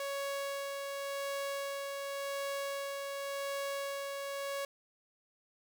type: tone with tremolo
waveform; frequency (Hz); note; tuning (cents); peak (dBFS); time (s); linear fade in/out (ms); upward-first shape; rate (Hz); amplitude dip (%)
sawtooth; 557; C#5; +8; -31; 0-4.65; 2; sine; 0.9; 30
effects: none